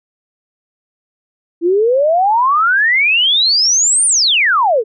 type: exponential two-way sweep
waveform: sine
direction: up then down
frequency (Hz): 327 to 9397 to 409.4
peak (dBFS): -9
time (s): 1.61-4.84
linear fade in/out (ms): 50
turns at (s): 4.06
effects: none